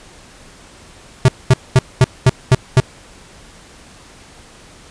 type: tone bursts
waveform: square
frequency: 129 Hz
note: C3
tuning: 24 cents flat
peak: -6 dBFS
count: 7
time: 1.25-2.801 s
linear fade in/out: 2 ms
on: 33 ms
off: 220 ms
effects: pink hiss -42 dBFS RMS until 4.9 s + resampled to 22050 Hz